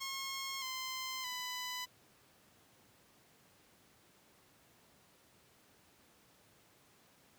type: tone with pitch steps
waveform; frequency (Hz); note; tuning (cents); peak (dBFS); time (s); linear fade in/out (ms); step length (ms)
10% pulse; 1081 / 1038.8 / 998.2; C#6 / C6 / B5; -44 / -13 / +18; -31; 0-1.86; 20; 620
effects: pink hiss -66 dBFS RMS until 7.38 s + high-pass 100 Hz 12 dB/octave